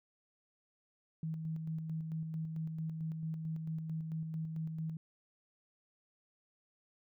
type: tone with tremolo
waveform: sine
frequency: 160 Hz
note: D#3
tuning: 49 cents sharp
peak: -35 dBFS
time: 1.23-4.97 s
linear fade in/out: 2 ms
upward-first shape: square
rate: 4.5 Hz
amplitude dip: 35%
effects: none